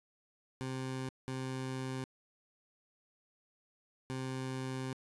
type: tone bursts at uneven times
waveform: 20% pulse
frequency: 130.81 Hz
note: C3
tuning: in tune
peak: -32 dBFS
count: 3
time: 0.61-1.09 / 1.28-2.04 / 4.1-4.93 s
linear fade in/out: 0 ms
effects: resampled to 24000 Hz